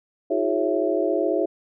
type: tone cluster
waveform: sine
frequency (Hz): 321.1 / 359.5 / 413.3 / 551 / 662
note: E4 / F#4 / G#4 / C#5 / E5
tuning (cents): -45 / -50 / -8 / -11 / +7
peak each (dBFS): -26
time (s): 0.3-1.46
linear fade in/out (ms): 10
effects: none